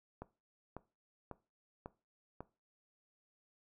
click train, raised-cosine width 1 ms, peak -30 dBFS, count 5, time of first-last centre 0.22-2.406 s, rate 1.83 Hz, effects noise-tail reverb RT60 0.3 s tail -18 dB re dry

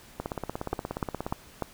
two click trains, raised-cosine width 1 ms, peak -14 / -17 dBFS, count 4 / 20, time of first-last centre 0.73-1.623 / 0.2-1.324 s, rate 3.36 / 16.9 Hz, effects pink hiss -52 dBFS RMS until 1.73 s

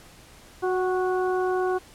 harmonic tone with a mistuned harmonic, 367.9 Hz, F#4, 10 cents flat, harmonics 1 / 2 / 3 / 4, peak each -23 / -29 / -33 / -35 dBFS, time 0.62-1.79 s, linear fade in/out 20 ms, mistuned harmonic 2, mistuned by +20 cents, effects pink hiss -50 dBFS RMS until 1.94 s + low-pass 12000 Hz 12 dB/octave

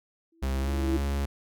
sine tone with exponential growth, 329.6 Hz, E4, in tune, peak -23 dBFS, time 0.32-0.97 s, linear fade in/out 5 ms, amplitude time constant 140 ms
45% pulse tone with pitch glide, 66.8 to 69.96 Hz, C2 to C#2, +36 to +17 cents, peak -26 dBFS, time 0.42-1.26 s, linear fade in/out 10 ms, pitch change +81 cents, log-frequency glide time 0.61-0.7 s
effects none

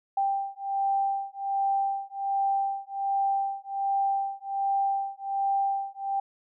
sine beating tone pair, 787 / 788.3 Hz, G5 / G5, +7 / +9 cents, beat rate 1.3 Hz, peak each -28 dBFS, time 0.17-6.2 s, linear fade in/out 5 ms, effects none

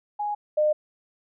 sine tone pair in turn, 830.6 / 606.8 Hz, G#5 / D#5, 0 / -44 cents, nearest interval perfect fourth, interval 544 cents, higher first, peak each -25 / -18 dBFS, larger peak second, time 0.19-0.35 / 0.57-0.73 s, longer neither, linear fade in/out 10 ms, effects none

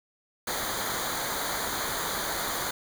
pink noise with comb filter, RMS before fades -31 dBFS, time 0.47-2.71 s, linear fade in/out 5 ms, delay 0.37 ms, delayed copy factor -0.8, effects none

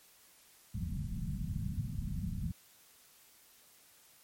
white low-pass noise, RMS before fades -37 dBFS, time 0.74-2.52 s, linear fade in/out 10 ms, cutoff 200 Hz, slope 48 dB/octave, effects white hiss -62 dBFS RMS until 4.23 s + MP3 64 kbps

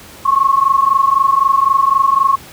sine tone pair together, 1079 / 1102.9 Hz, C#6 / C#6, -47 / -9 cents, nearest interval unison, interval 38 cents, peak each -12 dBFS, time 0.25-2.36 s, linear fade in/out 10 ms, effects pink hiss -37 dBFS RMS until 2.52 s + high-pass 60 Hz 12 dB/octave

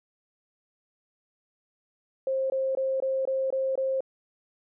sine tone bursts, 531 Hz, C5, 25 cents sharp, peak -24 dBFS, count 7, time 2.27-4.006 s, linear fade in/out 2 ms, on 230 ms, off 21 ms, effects none

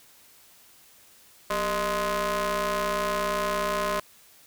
sawtooth ring-modulated tone, 214.6 Hz, A3, 43 cents flat, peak -18 dBFS, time 1.5-4 s, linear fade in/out 5 ms, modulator 827 Hz, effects white hiss -55 dBFS RMS until 4.46 s

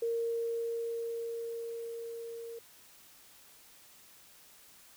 sine tone with level ramp, 463.1 Hz, A#4, 11 cents flat, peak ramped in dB -29 to -41 dBFS, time 0.02-2.59 s, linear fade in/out 5 ms, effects white hiss -58 dBFS RMS until 4.96 s

